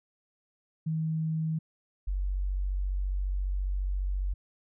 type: tone pair in turn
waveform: sine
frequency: 159.1 / 47.3 Hz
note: D#3 / F#1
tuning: +39 / +39 cents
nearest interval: octave + major sixth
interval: 2100 cents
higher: first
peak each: -27 dBFS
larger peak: neither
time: 0.86-1.59 / 2.07-4.34 s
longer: second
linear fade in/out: 10 ms
effects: none